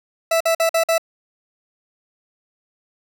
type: tone bursts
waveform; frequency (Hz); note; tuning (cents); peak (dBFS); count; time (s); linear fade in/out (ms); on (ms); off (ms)
40% pulse; 659.3; E5; 0; -14; 5; 0.31-0.981; 5; 95; 49
effects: none